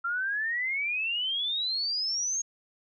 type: exponential sweep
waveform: sine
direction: up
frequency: 1360 to 6610 Hz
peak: -27 dBFS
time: 0.04-2.42 s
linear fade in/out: 10 ms
effects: none